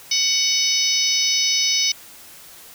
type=harmonic tone; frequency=745 Hz; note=F#5; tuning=12 cents sharp; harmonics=3 / 4 / 5 / 6 / 7 / 8; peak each=-26 / -26 / -25 / -27 / -21 / -22 dBFS; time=0.11-1.92 s; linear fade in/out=5 ms; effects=white hiss -43 dBFS RMS until 2.74 s